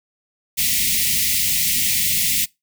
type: band-stop noise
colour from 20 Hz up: white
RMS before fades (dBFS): -19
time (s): 0.57-2.46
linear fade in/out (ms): 20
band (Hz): 250 to 1900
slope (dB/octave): 96
effects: noise-tail reverb RT60 0.2 s tail -23 dB re dry